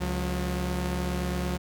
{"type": "tone pair together", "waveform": "sawtooth", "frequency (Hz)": [69.3, 179.95], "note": ["C#2", "F#3"], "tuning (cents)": [0, -48], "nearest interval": "octave + perfect fourth", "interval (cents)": 1652, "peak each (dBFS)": -26, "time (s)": [0, 1.58], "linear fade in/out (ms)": 20, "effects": []}